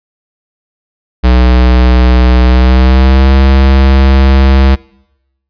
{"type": "tone with pitch glide", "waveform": "square", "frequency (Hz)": [62.1, 66.94], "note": ["B1", "C2"], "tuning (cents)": [10, 40], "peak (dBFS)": -4, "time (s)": [1.23, 4.76], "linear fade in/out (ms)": 20, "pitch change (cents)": 130, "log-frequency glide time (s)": [2.44, 3.33], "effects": ["noise-tail reverb RT60 0.9 s tail -24 dB re dry", "resampled to 11025 Hz"]}